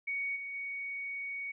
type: tone with level steps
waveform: sine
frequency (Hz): 2236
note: C#7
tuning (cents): +14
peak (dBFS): -32 / -38 / -36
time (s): 0.07-1.52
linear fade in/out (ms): 10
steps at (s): 0.35 / 0.53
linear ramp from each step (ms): 20
effects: none